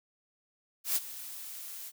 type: noise with ADSR envelope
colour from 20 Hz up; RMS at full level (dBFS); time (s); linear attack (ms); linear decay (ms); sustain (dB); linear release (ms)
blue; -27; 0.84-1.92; 120; 32; -16; 43
effects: none